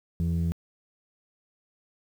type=tone pair together; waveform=sine; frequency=84.08 / 168.3 Hz; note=E2 / E3; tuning=+35 / +36 cents; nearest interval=octave; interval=1201 cents; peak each=-24 dBFS; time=0.2-0.52 s; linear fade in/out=0 ms; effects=tanh soft clip ceiling -21 dBFS + 9-bit